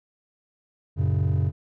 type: chord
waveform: triangle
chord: F# major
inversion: none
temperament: just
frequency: 92.5 / 115.62 / 138.75 Hz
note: F#2 / A#2 / C#3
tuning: 0 / -14 / +2 cents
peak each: -19 / -24 / -21 dBFS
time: 0.96-1.52 s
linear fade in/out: 50 ms
effects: tanh soft clip ceiling -15 dBFS